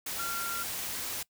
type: tone in noise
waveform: sine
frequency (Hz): 1380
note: F6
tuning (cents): -21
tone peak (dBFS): -34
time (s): 0.19-0.63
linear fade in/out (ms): 5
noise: white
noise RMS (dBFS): -36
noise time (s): 0.06-1.23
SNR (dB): -1
effects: noise-tail reverb RT60 0.1 s tail -22 dB re dry